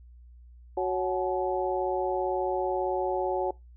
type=harmonic tone with a mistuned harmonic; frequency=185 Hz; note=F#3; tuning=in tune; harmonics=2 / 3 / 4 / 5; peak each=-29 / -31 / -32 / -33 dBFS; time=0.77-3.51 s; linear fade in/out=5 ms; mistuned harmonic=5; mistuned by=-130 cents; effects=noise-tail reverb RT60 0.2 s tail -23 dB re dry + added 60 Hz sine -48 dBFS peak until 3.76 s